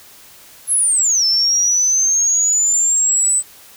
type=linear two-way sweep; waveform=sine; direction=down then up; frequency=11190 to 5280 to 8070 Hz; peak=-12 dBFS; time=0.67-3.43 s; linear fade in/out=50 ms; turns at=1.25 s; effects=white hiss -43 dBFS RMS until 3.76 s